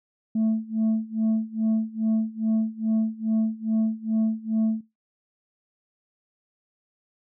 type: tone with tremolo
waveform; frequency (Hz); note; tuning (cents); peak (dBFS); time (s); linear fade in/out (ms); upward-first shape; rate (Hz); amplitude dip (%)
sine; 220.8; A3; +6; -16; 0.35-4.81; 5; sine; 2.4; 95
effects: noise-tail reverb RT60 0.2 s tail -19 dB re dry + tanh soft clip ceiling -18 dBFS